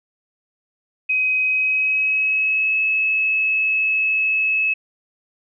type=tone with pitch glide; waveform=sine; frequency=2524 to 2587 Hz; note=D#7 to E7; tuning=+24 to -33 cents; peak=-16 dBFS; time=1.09-4.74 s; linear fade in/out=10 ms; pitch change=+43 cents; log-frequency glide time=1.43-2.78 s; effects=none